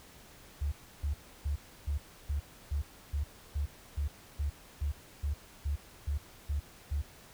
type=tone bursts; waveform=sine; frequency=72.1 Hz; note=D2; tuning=31 cents flat; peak=-29 dBFS; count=16; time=0.61-7.02 s; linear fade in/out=10 ms; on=110 ms; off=310 ms; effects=pink hiss -55 dBFS RMS until 7.33 s